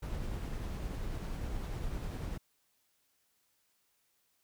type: noise with tremolo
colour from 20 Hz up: brown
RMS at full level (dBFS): -37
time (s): 0.02-2.38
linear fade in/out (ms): 10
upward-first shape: triangle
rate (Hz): 10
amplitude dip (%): 25
effects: white hiss -75 dBFS RMS until 4.43 s